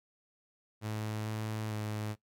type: tone with pitch steps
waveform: sawtooth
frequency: 107.9 / 108.9 / 106.7 Hz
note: A2 / A2 / G#2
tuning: -33 / -17 / +47 cents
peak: -31 dBFS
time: 0.81-2.16 s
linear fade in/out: 50 ms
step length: 450 ms
effects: noise-tail reverb RT60 0.1 s tail -17 dB re dry